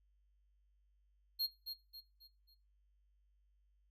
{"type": "tone with echo", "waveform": "square", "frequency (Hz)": 4246, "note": "C8", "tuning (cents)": 25, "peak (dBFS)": -34, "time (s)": [1.39, 1.47], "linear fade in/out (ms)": 20, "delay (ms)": 270, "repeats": 4, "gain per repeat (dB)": -8, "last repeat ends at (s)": 2.55, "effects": ["noise-tail reverb RT60 0.3 s tail -19 dB re dry", "added 50 Hz sine -70 dBFS peak until 3.9 s"]}